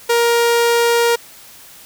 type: tone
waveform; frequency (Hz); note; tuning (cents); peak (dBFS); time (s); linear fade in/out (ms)
sawtooth; 470; A#4; +14; -8; 0.09-1.16; 10
effects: white hiss -41 dBFS RMS until 1.85 s